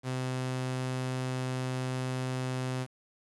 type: tone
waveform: sawtooth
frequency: 128.7 Hz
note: C3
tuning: 28 cents flat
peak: -27 dBFS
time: 0.03-2.87 s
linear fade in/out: 50 ms
effects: resampled to 24000 Hz + 9-bit